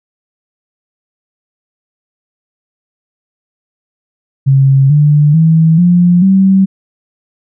sine tone with pitch steps, 135.8 / 148.09 / 161.49 / 176.11 / 192.05 Hz, C#3 / D3 / E3 / F3 / G3, -35 / +15 / -35 / +15 / -35 cents, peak -4 dBFS, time 4.46-6.66 s, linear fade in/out 20 ms, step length 440 ms, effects none

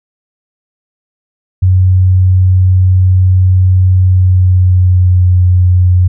sine tone with pitch glide, 92.6 to 90.43 Hz, F#2 to F#2, +2 to -39 cents, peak -4 dBFS, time 1.62-6.08 s, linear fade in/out 10 ms, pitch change -41 cents, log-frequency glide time 3.97-5.33 s, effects none

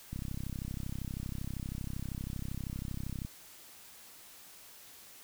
click train, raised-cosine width 5 ms, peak -26 dBFS, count 103, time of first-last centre 0.13-3.249 s, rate 32.7 Hz, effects white hiss -54 dBFS RMS until 5.23 s

